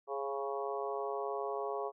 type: harmonic tone with a mistuned harmonic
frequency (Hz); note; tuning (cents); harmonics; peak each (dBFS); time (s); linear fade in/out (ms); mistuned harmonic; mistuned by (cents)
138.59; C#3; 0; 3 / 4 / 5 / 6 / 7 / 8; -38 / -42 / -41 / -45 / -45 / -43; 0.07-1.92; 50; 4; -21
effects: none